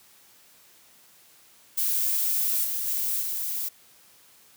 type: noise with level steps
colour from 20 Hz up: violet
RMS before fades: -25 / -29 / -27 / -30 dBFS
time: 1.77-3.69 s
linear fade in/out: 10 ms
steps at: 2.63 / 2.86 / 3.21 s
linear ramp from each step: 20 ms
effects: white hiss -56 dBFS RMS until 4.56 s + high-pass 80 Hz 12 dB/octave